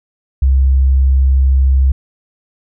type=tone; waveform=sine; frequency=66.5 Hz; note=C2; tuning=29 cents sharp; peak=-7 dBFS; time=0.42-1.92 s; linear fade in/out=5 ms; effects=none